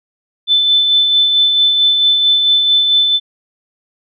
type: tone with tremolo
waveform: sine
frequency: 3520 Hz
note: A7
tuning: in tune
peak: -7 dBFS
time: 0.47-3.2 s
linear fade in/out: 50 ms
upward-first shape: sine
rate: 4.5 Hz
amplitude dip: 35%
effects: none